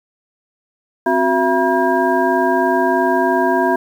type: tone cluster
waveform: sine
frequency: 263.9 / 367 / 674 / 962 / 1610 Hz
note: C4 / F#4 / E5 / B5 / G6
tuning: +15 / -14 / +38 / -46 / +46 cents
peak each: -20 / -18 / -18 / -18 / -22 dBFS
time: 1.06-3.76 s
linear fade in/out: 5 ms
effects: 7-bit